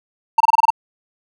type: tone bursts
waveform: triangle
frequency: 908 Hz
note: A#5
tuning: 46 cents flat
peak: -6 dBFS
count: 7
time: 0.38-0.704 s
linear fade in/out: 5 ms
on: 24 ms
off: 26 ms
effects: none